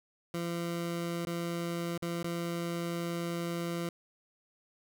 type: tone with dropouts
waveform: 20% pulse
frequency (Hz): 170.6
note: F3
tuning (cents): -40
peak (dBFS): -28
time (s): 0.34-3.89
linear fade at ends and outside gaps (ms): 2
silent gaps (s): 1.251-1.27 / 1.977-2.023 / 2.229-2.243
effects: none